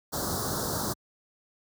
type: band-stop noise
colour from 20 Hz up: pink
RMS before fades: -30 dBFS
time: 0.12-0.94 s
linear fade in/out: 20 ms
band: 1500 to 4000 Hz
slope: 48 dB/octave
effects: high-pass 80 Hz 12 dB/octave